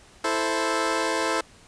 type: chord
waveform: 15% pulse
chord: A minor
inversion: second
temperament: equal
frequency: 329.6 / 440 / 523.3 Hz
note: E4 / A4 / C5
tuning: 0 / 0 / 0 cents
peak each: -21 dBFS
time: 0.24-1.41 s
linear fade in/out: 5 ms
effects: pink hiss -52 dBFS RMS until 1.67 s + resampled to 22050 Hz